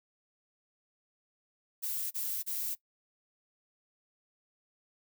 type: noise bursts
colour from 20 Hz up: violet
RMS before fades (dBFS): -35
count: 3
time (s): 1.82-2.752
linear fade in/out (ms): 20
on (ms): 290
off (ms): 31
effects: noise-tail reverb RT60 0.1 s tail -19 dB re dry